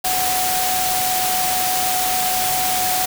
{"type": "tone in noise", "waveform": "sine", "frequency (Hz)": 740, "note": "F#5", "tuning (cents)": 0, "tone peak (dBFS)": -21, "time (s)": [0.04, 3.06], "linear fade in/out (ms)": 10, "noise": "white", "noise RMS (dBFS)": -21, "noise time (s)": [0.04, 3.06], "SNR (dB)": -3, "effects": []}